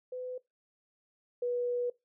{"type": "tone pair in turn", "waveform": "sine", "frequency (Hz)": [504, 487.4], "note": ["B4", "B4"], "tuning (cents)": [35, -23], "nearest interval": "minor second", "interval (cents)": 58, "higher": "first", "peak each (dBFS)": [-36, -29], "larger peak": "second", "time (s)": [[0.12, 0.38], [1.42, 1.9]], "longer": "second", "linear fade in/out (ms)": 5, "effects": ["noise-tail reverb RT60 0.2 s tail -21 dB re dry"]}